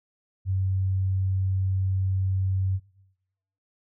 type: tone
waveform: sine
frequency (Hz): 95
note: F#2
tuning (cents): +46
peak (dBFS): -22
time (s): 0.45-2.8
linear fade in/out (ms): 50
effects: noise-tail reverb RT60 0.9 s tail -22 dB re dry